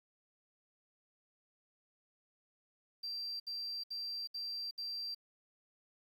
triangle tone bursts, 4708 Hz, D8, 3 cents sharp, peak -36 dBFS, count 5, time 3.03-5.148 s, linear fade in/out 10 ms, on 370 ms, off 67 ms, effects tanh soft clip ceiling -35 dBFS + 11-bit

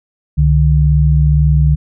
sine tone pair together, 67.53 / 149.6 Hz, C#2 / D3, -45 / +32 cents, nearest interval octave + major second, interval 1377 cents, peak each -10 dBFS, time 0.37-1.76 s, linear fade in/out 20 ms, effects none

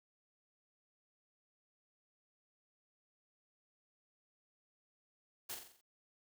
white noise with echo, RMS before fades -43 dBFS, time 5.49-5.55 s, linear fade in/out 10 ms, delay 44 ms, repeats 6, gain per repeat -5 dB, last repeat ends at 5.814 s, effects none

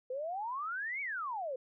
sine exponential two-way sweep, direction up then down, 493.9 to 2300 to 493.9 Hz, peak -35 dBFS, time 0.1-1.56 s, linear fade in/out 5 ms, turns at 1.01 s, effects none

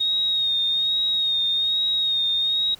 sine tone with vibrato, 3729 Hz, A#7, in tune, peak -19 dBFS, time 0-2.75 s, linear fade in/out 10 ms, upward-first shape sine, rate 1.2 Hz, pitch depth 35 cents each way, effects pink hiss -50 dBFS RMS until 2.79 s

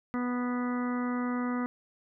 harmonic tone, 246.3 Hz, B3, 5 cents flat, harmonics 1 / 2 / 3 / 4 / 5 / 6 / 7 / 8, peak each -29 / -40 / -44 / -42 / -39 / -45 / -51 / -45 dBFS, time 0.14-1.66 s, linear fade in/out 0 ms, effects none

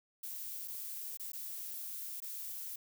violet noise with dropouts, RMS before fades -43 dBFS, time 0.23-2.76 s, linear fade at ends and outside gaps 5 ms, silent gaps 0.677-0.68 / 1.173-1.196 / 1.32-1.332 / 2.203-2.22 s, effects none

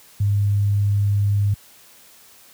sine tone, 101.5 Hz, G#2, 39 cents flat, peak -15 dBFS, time 0.2-1.54 s, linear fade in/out 5 ms, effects white hiss -49 dBFS RMS until 2.53 s + high-pass 60 Hz 12 dB/octave

